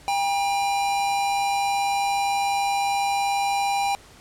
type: tone pair together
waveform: square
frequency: 799 / 958.4 Hz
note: G5 / A#5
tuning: +33 / +48 cents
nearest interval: minor third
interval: 315 cents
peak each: -22 / -32 dBFS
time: 0.08-3.95 s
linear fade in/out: 0 ms
effects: pink hiss -49 dBFS RMS until 4.2 s + low-pass 10000 Hz 12 dB/octave